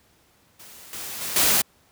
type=noise with level steps; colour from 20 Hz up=white; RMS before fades=-45 / -34 / -30 / -19 dBFS; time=0.59-1.62 s; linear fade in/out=10 ms; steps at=0.93 / 1.21 / 1.36 s; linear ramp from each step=2 ms; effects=pink hiss -60 dBFS RMS until 1.91 s + high-pass 60 Hz 12 dB/octave